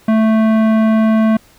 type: tone with tanh clipping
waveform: sine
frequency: 220.3 Hz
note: A3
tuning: 2 cents sharp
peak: -11 dBFS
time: 0.08-1.37 s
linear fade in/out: 5 ms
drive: 16 dB
effects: pink hiss -48 dBFS RMS until 1.58 s